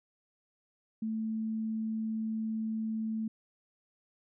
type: tone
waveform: sine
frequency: 220.6 Hz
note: A3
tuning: 5 cents sharp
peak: -31 dBFS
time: 1.02-3.28 s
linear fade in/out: 5 ms
effects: none